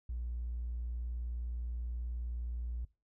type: tone with tanh clipping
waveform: triangle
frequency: 59.5 Hz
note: A#1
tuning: 36 cents sharp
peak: -35 dBFS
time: 0.09-2.85 s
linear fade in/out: 5 ms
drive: 1 dB
effects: noise-tail reverb RT60 0.3 s tail -21 dB re dry